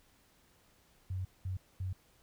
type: tone bursts at uneven times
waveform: sine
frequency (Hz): 93.2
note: F#2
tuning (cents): +13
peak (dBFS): -34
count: 3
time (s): 1.1-1.25 / 1.45-1.57 / 1.8-1.93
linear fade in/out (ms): 5
effects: pink hiss -67 dBFS RMS until 2.22 s